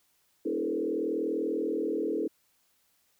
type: tone with frequency modulation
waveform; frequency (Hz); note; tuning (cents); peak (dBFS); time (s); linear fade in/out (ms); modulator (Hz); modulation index
sine; 376.4; F#4; +30; -27; 0.45-2.28; 10; 40.4; 2.5
effects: white hiss -70 dBFS RMS until 3.19 s